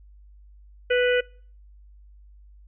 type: harmonic tone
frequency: 493.9 Hz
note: B4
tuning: in tune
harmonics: 1 / 3 / 4 / 5 / 6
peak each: -19 / -26 / -31 / -31 / -32 dBFS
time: 0.9-1.21 s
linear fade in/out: 10 ms
effects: noise-tail reverb RT60 0.5 s tail -26 dB re dry + added 50 Hz sine -47 dBFS peak until 2.67 s